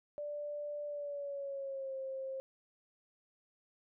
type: tone with pitch glide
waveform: sine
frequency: 587.3 to 532.4 Hz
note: D5 to C5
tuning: 0 to +30 cents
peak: -38 dBFS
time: 0.18-2.4 s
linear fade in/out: 0 ms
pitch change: -170 cents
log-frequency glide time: 0.86-1.95 s
effects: none